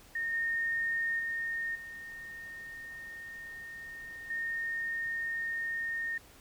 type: tone with level steps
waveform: sine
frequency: 1837 Hz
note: A#6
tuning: 26 cents flat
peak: -31 / -29 / -32 / -42 / -32 dBFS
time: 0.15-6.18 s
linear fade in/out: 5 ms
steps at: 0.33 / 1.19 / 1.75 / 4.3 s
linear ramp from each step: 5 ms
effects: pink hiss -57 dBFS RMS until 6.4 s